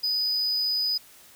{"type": "tone", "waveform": "triangle", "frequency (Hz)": 4978, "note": "D#8", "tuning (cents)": 0, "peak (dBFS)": -22, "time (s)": [0.03, 0.98], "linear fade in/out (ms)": 10, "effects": ["white hiss -52 dBFS RMS until 1.35 s"]}